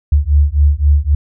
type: beating tone pair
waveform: sine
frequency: 71 / 74.8 Hz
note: C#2 / D2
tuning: +42 / +32 cents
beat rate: 3.8 Hz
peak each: -11 dBFS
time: 0.12-1.15 s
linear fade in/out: 5 ms
effects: none